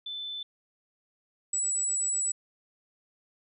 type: tone pair in turn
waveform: sine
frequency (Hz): 3520 / 7873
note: A7 / B8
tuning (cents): 0 / -6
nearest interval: octave + major second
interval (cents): 1394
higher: second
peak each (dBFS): -34 / -26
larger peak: second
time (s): 0.06-0.43 / 1.53-2.32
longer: second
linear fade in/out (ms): 5
effects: none